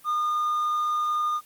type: tone with hard clipping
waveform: sine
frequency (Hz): 1218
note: D#6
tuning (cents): -37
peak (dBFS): -23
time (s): 0.04-1.41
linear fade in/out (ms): 50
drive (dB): 2
effects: white hiss -54 dBFS RMS until 1.45 s + Opus 24 kbps